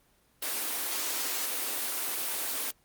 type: high-pass noise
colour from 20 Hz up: white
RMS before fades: -32 dBFS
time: 0.42-2.71 s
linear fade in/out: 5 ms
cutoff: 250 Hz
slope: 48 dB/octave
effects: pink hiss -66 dBFS RMS until 2.84 s + Opus 24 kbps